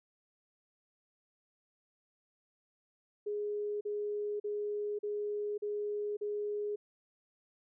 sine tone bursts, 415.3 Hz, G#4, in tune, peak -33 dBFS, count 6, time 3.26-6.76 s, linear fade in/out 10 ms, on 550 ms, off 40 ms, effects none

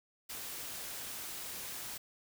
white noise, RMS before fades -43 dBFS, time 0.29-1.98 s, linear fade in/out 10 ms, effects none

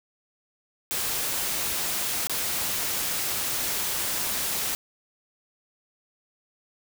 white noise with dropouts, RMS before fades -28 dBFS, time 0.91-4.75 s, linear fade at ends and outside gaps 0 ms, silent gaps 2.271-2.296 s, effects none

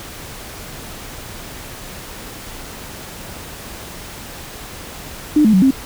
sine tone with pitch steps, 301.4 / 216.3 / 187.7 / 266.4 Hz, D4 / A3 / F#3 / C4, +45 / -29 / +25 / +31 cents, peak -8 dBFS, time 5.36-5.708 s, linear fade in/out 5 ms, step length 87 ms, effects pink hiss -33 dBFS RMS until 5.85 s

